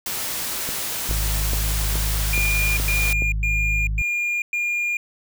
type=noise; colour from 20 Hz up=white; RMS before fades=-27 dBFS; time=0.06-3.13 s; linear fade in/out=2 ms
type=click train; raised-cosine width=2 ms; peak=-17 dBFS; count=7; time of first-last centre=0.69-3.222 s; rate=2.37 Hz
type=harmonic tone; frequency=52.4 Hz; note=G#1; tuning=16 cents sharp; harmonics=1 / 2 / 3; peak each=-21 / -32 / -35 dBFS; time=1.09-4.02 s; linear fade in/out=0 ms
type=tone bursts; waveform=triangle; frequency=2415 Hz; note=D7; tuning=48 cents sharp; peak=-19 dBFS; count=5; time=2.33-4.97 s; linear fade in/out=2 ms; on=440 ms; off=110 ms
effects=none